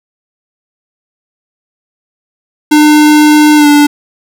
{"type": "tone with pitch glide", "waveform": "square", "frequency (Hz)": [301.3, 292.7], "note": ["D4", "D4"], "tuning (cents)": [44, -6], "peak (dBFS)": -3, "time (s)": [2.71, 3.87], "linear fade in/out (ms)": 10, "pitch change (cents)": -50, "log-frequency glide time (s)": [3.57, 3.67], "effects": []}